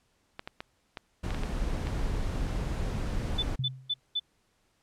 clicks, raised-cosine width 0.3 ms, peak -21 dBFS, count 8, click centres 0.394 / 0.475 / 0.605 / 0.972 / 1.306 / 1.346 / 1.435 / 1.871 s
brown noise, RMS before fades -31 dBFS, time 1.23-3.56 s, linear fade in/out 10 ms
sine tone bursts, 3504 Hz, A7, 8 cents flat, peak -26 dBFS, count 4, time 3.38-4.198 s, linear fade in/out 10 ms, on 47 ms, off 210 ms
sine tone with exponential decay, 130.81 Hz, C3, in tune, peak -26 dBFS, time 3.59-4 s, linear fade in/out 5 ms, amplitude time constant 88 ms
effects pink hiss -71 dBFS RMS until 4.82 s + low-pass 10000 Hz 12 dB/octave

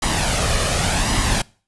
pink noise with flanger, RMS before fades -19 dBFS, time 0.02-1.42 s, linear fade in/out 5 ms, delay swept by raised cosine 1 to 1.7 ms, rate 0.88 Hz, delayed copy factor +0.5, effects noise-tail reverb RT60 0.4 s tail -24 dB re dry + resampled to 24000 Hz

